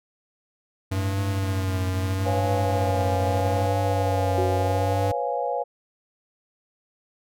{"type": "tone with vibrato", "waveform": "square", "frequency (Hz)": 95.4, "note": "G2", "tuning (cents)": -47, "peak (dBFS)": -24, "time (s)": [0.91, 5.12], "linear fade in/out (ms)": 10, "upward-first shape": "triangle", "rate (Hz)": 0.78, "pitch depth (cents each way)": 51}
{"type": "tone bursts", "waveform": "25% pulse", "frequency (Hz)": 108.3, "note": "A2", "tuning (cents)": -27, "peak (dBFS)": -29, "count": 11, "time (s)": [0.92, 3.67], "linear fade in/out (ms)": 0, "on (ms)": 220, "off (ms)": 33}
{"type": "chord", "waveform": "sine", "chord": "C# dominant seventh", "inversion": "third", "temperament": "equal with one note detuned", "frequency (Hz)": [493.9, 551.5, 698.5, 830.6], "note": ["B4", "C#5", "E#5", "G#5"], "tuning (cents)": [0, -9, 0, 0], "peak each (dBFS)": -29, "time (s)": [2.25, 5.64], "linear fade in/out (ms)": 20}
{"type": "tone with exponential decay", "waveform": "sine", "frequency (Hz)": 370, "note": "F#4", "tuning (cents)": 0, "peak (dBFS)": -22, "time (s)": [4.38, 5.21], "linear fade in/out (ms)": 0, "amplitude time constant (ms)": 180}
{"effects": []}